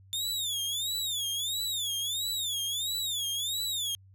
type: tone with vibrato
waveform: sawtooth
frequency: 3561 Hz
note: A7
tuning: 20 cents sharp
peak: -27 dBFS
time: 0.13-3.95 s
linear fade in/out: 0 ms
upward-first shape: sine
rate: 1.5 Hz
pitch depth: 180 cents each way
effects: added 96 Hz sine -53 dBFS peak until 4.14 s